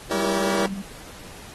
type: chord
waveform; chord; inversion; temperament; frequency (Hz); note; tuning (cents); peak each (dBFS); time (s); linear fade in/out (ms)
sawtooth; E diminished seventh; none; just; 329.6 / 395.6 / 474.7 / 569.6; E4 / G4 / Bb4 / Db5; 0 / +16 / +31 / +47; -24; 0.11-0.66; 0
type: tone with vibrato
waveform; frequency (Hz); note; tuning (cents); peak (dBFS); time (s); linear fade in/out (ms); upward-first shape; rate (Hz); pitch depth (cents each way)
sine; 196; G3; 0; -28; 0.13-0.82; 5; sine; 15; 31
effects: pink hiss -43 dBFS RMS until 1.54 s + AAC 32 kbps